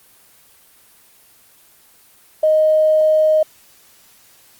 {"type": "tone with tanh clipping", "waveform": "triangle", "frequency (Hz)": 622.3, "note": "D#5", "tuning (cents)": 0, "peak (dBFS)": -10, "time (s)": [2.43, 3.43], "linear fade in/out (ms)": 5, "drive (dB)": 3, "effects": ["white hiss -50 dBFS RMS until 4.59 s", "Opus 24 kbps"]}